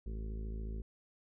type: harmonic tone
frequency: 54 Hz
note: A1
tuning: 32 cents flat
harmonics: 1 / 2 / 3 / 4 / 5 / 6 / 7 / 8 / 9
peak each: -38 / -50 / -54 / -50 / -60 / -62 / -54 / -60 / -65 dBFS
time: 0.06-0.82 s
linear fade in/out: 5 ms
effects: none